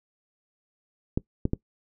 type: clicks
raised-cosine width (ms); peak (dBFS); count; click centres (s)
3; -11; 3; 1.175 / 1.454 / 1.534
effects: noise-tail reverb RT60 0.1 s tail -21 dB re dry